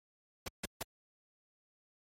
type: noise bursts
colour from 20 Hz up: pink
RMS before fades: -37 dBFS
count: 3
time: 0.46-0.829 s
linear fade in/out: 5 ms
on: 23 ms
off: 150 ms
effects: high-pass 60 Hz 12 dB/octave + MP3 64 kbps